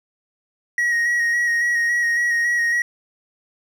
triangle tone with vibrato, 1894 Hz, A#6, 27 cents sharp, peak -15 dBFS, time 0.78-2.82 s, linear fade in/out 2 ms, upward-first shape square, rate 3.6 Hz, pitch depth 20 cents each way, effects none

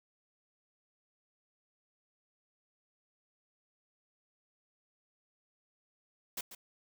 white noise with echo, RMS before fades -38 dBFS, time 6.37-6.41 s, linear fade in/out 5 ms, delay 140 ms, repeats 1, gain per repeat -11 dB, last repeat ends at 6.55 s, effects none

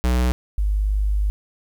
square / sine tone pair in turn, 61.74 / 50.87 Hz, B1 / G#1, 0 / -35 cents, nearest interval minor third, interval 335 cents, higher first, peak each -17 dBFS, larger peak neither, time 0.04-0.32 / 0.58-1.3 s, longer second, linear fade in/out 0 ms, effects 9-bit

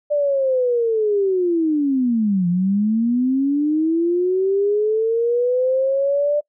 sine linear two-way sweep, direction down then up, 594 to 172 to 594 Hz, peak -15 dBFS, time 0.1-6.41 s, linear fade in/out 20 ms, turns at 2.48 s, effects noise-tail reverb RT60 0.1 s tail -24 dB re dry

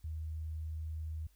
sine tone, 78.9 Hz, D#2, 25 cents sharp, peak -37 dBFS, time 0.04-1.27 s, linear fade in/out 5 ms, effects added 50 Hz sine -64 dBFS peak until 1.35 s + white hiss -73 dBFS RMS until 1.35 s

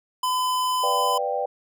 square tone, 1011 Hz, B5, 40 cents sharp, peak -22 dBFS, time 0.23-1.18 s, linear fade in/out 5 ms
sine chord, G dominant seventh, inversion first, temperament equal, 493.9 / 587.3 / 698.5 / 784 Hz, B4 / D5 / F5 / G5, 0 / 0 / 0 / 0 cents, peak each -28 / -28 / -33 / -27 dBFS, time 0.83-1.46 s, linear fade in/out 5 ms
effects none

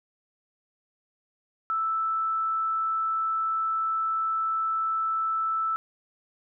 sine tone, 1318.5 Hz, E6, in tune, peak -24 dBFS, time 1.7-5.76 s, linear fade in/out 0 ms, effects none

